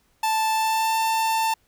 45% pulse tone with pitch glide, 880 to 891.8 Hz, A5 to A5, 0 to +23 cents, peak -20 dBFS, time 0.23-1.54 s, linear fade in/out 5 ms, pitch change +23 cents, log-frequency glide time 0.53-0.96 s, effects pink hiss -65 dBFS RMS until 1.67 s

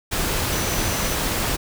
sine tone in noise, 5990 Hz, F#8, 20 cents sharp, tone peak -33 dBFS, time 0.51-1.16 s, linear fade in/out 20 ms, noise pink, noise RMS -23 dBFS, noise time 0.11-1.57 s, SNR -13 dB, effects none

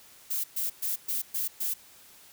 violet noise bursts, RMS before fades -30 dBFS, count 6, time 0.3-1.74 s, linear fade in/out 10 ms, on 140 ms, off 120 ms, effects white hiss -54 dBFS RMS until 2.32 s

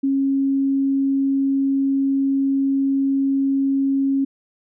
sine tone, 272.9 Hz, C#4, 27 cents flat, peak -16 dBFS, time 0.03-4.25 s, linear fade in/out 10 ms, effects none

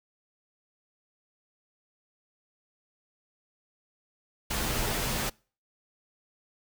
pink noise with comb filter, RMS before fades -30 dBFS, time 4.5-5.3 s, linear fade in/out 10 ms, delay 11 ms, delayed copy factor -0.65, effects noise-tail reverb RT60 0.4 s tail -26 dB re dry

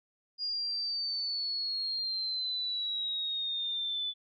sine exponential sweep, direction down, 4857 to 3474 Hz, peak -31 dBFS, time 0.38-4.14 s, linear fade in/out 50 ms, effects none

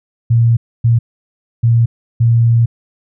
sine tone bursts at uneven times, 116.54 Hz, A#2, in tune, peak -7 dBFS, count 4, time 0.3-0.57 / 0.84-0.99 / 1.63-1.86 / 2.2-2.66 s, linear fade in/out 10 ms, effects none

